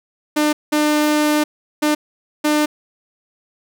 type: tone bursts at uneven times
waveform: sawtooth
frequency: 300.5 Hz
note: D4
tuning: 40 cents sharp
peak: -10 dBFS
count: 4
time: 0.36-0.53 / 0.72-1.44 / 1.82-1.95 / 2.44-2.66 s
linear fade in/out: 10 ms
effects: none